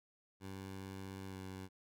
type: tone with pitch glide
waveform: 15% pulse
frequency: 96.1 to 94.72 Hz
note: G2 to F#2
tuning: -34 to +41 cents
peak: -39 dBFS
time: 0.4-1.69 s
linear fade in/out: 50 ms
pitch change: -25 cents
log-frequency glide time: 1.28-1.35 s
effects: none